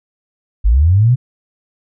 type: linear sweep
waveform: sine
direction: up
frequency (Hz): 45.65 to 130.7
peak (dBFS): -7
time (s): 0.64-1.16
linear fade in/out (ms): 20
effects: none